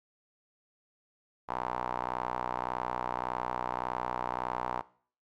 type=tone with band-pass filter; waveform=sawtooth; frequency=61.74 Hz; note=B1; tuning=in tune; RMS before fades=-35 dBFS; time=1.48-4.82 s; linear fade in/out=20 ms; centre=940 Hz; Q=3.7; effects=noise-tail reverb RT60 0.5 s tail -20 dB re dry